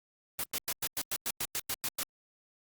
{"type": "noise bursts", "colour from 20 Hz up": "white", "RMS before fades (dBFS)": -33, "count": 12, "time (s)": [0.39, 2.031], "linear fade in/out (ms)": 0, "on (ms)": 46, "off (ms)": 99, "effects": ["Opus 32 kbps"]}